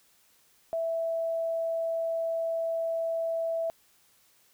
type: tone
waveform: sine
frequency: 659.3 Hz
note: E5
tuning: in tune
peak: -27 dBFS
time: 0.73-3.7 s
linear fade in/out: 0 ms
effects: white hiss -64 dBFS RMS until 4.53 s